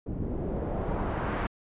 pink noise with low-pass filter sweep, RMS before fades -31 dBFS, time 0.06-1.47 s, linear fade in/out 5 ms, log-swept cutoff 280 to 1700 Hz, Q 1.1, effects resampled to 8000 Hz

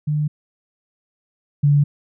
sine tone pair in turn, 150 / 144.4 Hz, D3 / D3, +37 / -29 cents, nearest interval minor second, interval 66 cents, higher first, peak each -17 / -11 dBFS, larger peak second, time 0.07-0.28 / 1.63-1.84 s, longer neither, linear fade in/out 10 ms, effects none

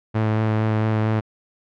sawtooth tone with vibrato, 109.1 Hz, A2, 14 cents flat, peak -14 dBFS, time 0.14-1.21 s, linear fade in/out 20 ms, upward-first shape sine, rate 4.4 Hz, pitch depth 14 cents each way, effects low-pass 2000 Hz 12 dB/octave

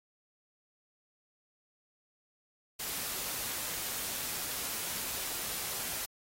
white noise, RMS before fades -37 dBFS, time 2.79-6.06 s, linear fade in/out 10 ms, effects AAC 48 kbps

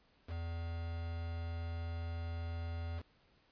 triangle tone with quantisation, 83.9 Hz, E2, 31 cents sharp, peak -36 dBFS, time 0.27-3.03 s, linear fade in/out 50 ms, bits 8, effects pink hiss -70 dBFS RMS until 3.51 s + resampled to 11025 Hz

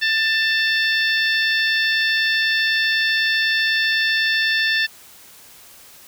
harmonic tone, 888 Hz, A5, 16 cents sharp, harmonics 2 / 3 / 4 / 5 / 6, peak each -18 / -25 / -24 / -28 / -29 dBFS, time 0.01-4.87 s, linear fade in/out 20 ms, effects white hiss -45 dBFS RMS until 6.07 s

